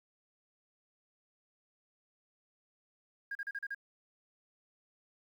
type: tone bursts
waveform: sine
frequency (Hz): 1625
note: G#6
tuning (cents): -38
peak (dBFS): -35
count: 6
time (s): 3.31-3.747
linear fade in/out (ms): 5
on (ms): 42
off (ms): 37
effects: tanh soft clip ceiling -31 dBFS + 11-bit